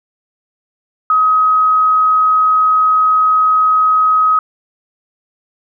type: tone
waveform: sine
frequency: 1266 Hz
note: D#6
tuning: 30 cents sharp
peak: -8 dBFS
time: 1.1-4.39 s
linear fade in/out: 2 ms
effects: none